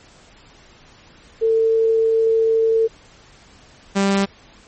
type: tone pair in turn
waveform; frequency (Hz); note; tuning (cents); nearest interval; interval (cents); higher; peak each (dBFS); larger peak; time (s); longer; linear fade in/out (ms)
sine / sawtooth; 448.9 / 197.1; A4 / G3; +35 / +10; octave + major second; 1425; first; -13 / -11; second; 1.41-2.88 / 3.95-4.26; first; 20
effects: pink hiss -48 dBFS RMS until 4.67 s + MP3 32 kbps